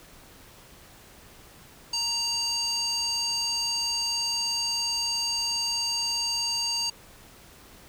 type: tone with band-pass filter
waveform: square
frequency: 932.3 Hz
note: A#5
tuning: in tune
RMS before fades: -28 dBFS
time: 1.93-6.9 s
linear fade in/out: 5 ms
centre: 5300 Hz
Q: 8.4
effects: pink hiss -51 dBFS RMS until 7.88 s